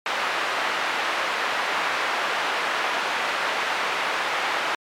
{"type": "band-pass noise", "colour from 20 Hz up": "pink", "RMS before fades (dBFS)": -25, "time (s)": [0.06, 4.75], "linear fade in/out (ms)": 2, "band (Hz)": [820, 2500], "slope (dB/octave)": 12, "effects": ["MP3 96 kbps"]}